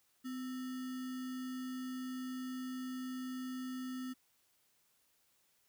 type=tone with sample-and-hold; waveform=sine; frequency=255.5 Hz; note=C4; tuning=41 cents flat; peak=-39 dBFS; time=0.24-4.14 s; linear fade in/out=20 ms; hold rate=1575 Hz; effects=white hiss -74 dBFS RMS until 5.68 s